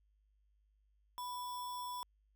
sine tone with sample-and-hold, 987.8 Hz, B5, in tune, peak -40 dBFS, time 1.18-2.03 s, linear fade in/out 0 ms, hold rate 4410 Hz, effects added 51 Hz sine -70 dBFS peak until 2.35 s

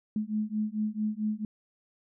sine beating tone pair, 211.5 / 216 Hz, G#3 / A3, +32 / -32 cents, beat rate 4.5 Hz, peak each -31 dBFS, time 0.16-1.45 s, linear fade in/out 2 ms, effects none

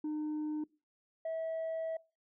sine tone pair in turn, 304.4 / 648.6 Hz, D#4 / E5, -38 / -28 cents, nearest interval octave + minor second, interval 1310 cents, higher second, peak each -31 / -32 dBFS, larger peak first, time 0.04-0.64 / 1.25-1.97 s, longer second, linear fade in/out 5 ms, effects noise-tail reverb RT60 0.3 s tail -24 dB re dry + tanh soft clip ceiling -33 dBFS

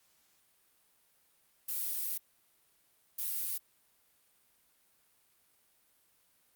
violet noise bursts at uneven times, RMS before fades -35 dBFS, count 2, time 1.68-2.18 / 3.18-3.58 s, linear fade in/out 10 ms, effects white hiss -70 dBFS RMS until 6.55 s + Opus 48 kbps

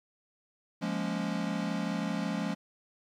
square chord, Bb minor seventh, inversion second, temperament equal, 174.61 / 207.7 / 233.1 / 277.2 Hz, F3 / Ab3 / Bb3 / Db4, 0 / 0 / 0 / 0 cents, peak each -36 / -35 / -40 / -38 dBFS, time 0.81-2.55 s, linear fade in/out 20 ms, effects low-pass 6000 Hz 12 dB/octave + 11-bit

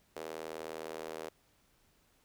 sawtooth tone with high-pass filter, 79.7 Hz, D#2, 42 cents sharp, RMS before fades -43 dBFS, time 0.16-1.29 s, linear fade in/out 0 ms, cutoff 460 Hz, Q 2.4, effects pink hiss -70 dBFS RMS until 2.24 s

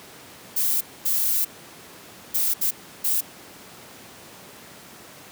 violet noise bursts at uneven times, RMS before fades -22 dBFS, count 5, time 0.56-0.81 / 1.05-1.45 / 2.34-2.54 / 2.61-2.71 / 3.04-3.21 s, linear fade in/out 10 ms, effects pink hiss -44 dBFS RMS until 5.31 s + high-pass 150 Hz 12 dB/octave

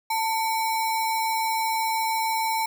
sine tone with sample-and-hold, 893 Hz, A5, 25 cents sharp, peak -22 dBFS, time 0.1-2.66 s, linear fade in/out 5 ms, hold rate 3150 Hz, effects none

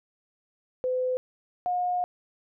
sine tone pair in turn, 508 / 718.4 Hz, B4 / F5, +49 / +49 cents, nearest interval tritone, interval 600 cents, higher second, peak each -24 dBFS, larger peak neither, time 0.84-1.17 / 1.66-2.04 s, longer second, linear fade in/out 0 ms, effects none

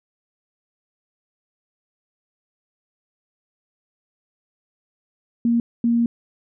sine tone bursts at uneven times, 234.5 Hz, A#3, 11 cents sharp, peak -15 dBFS, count 2, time 5.45-5.6 / 5.84-6.06 s, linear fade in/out 2 ms, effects none

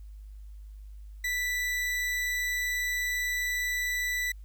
40% pulse tone, 1975.5 Hz, B6, in tune, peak -27 dBFS, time 1.24-4.32 s, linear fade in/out 5 ms, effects added 51 Hz sine -42 dBFS peak until 4.44 s + white hiss -71 dBFS RMS until 4.44 s

